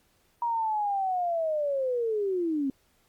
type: linear sweep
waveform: sine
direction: down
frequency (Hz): 954 to 262.2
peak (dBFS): -25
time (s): 0.42-2.7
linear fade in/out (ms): 2
effects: pink hiss -67 dBFS RMS until 3.08 s + Opus 48 kbps